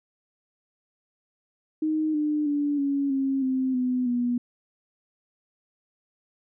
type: tone with pitch steps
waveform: sine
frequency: 311.1 / 300.3 / 289.9 / 279.9 / 270.2 / 260.8 / 251.8 / 243.1 Hz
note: D#4 / D4 / D4 / C#4 / C#4 / C4 / B3 / B3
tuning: 0 / +39 / -22 / +17 / -44 / -5 / +34 / -27 cents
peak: -22 dBFS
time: 1.82-4.38 s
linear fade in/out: 5 ms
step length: 320 ms
effects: none